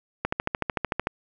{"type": "click train", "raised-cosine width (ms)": 0.5, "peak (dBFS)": -9, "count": 12, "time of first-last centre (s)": [0.25, 1.071], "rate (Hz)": 13.4, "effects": []}